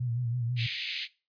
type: tone with vibrato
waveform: sine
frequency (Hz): 120.3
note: B2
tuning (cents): -45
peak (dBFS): -28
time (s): 0-0.67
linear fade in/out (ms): 10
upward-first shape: sine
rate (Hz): 6.1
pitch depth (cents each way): 70
type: band-pass noise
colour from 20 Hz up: pink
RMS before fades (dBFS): -35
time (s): 0.56-1.08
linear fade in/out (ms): 50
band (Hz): 2100 to 4500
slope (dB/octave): 48
effects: noise-tail reverb RT60 0.3 s tail -20 dB re dry + resampled to 11025 Hz